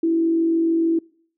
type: tone with frequency modulation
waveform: sine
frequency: 329.9 Hz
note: E4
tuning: 1 cent sharp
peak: -16 dBFS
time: 0.03-0.99 s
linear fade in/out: 5 ms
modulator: 46.7 Hz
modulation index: 0.26
effects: noise-tail reverb RT60 0.6 s tail -26 dB re dry